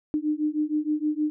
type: beating tone pair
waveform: sine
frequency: 300 / 306.4 Hz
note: D4 / D#4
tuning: +37 / -27 cents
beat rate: 6.4 Hz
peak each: -26 dBFS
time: 0.14-1.3 s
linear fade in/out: 0 ms
effects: none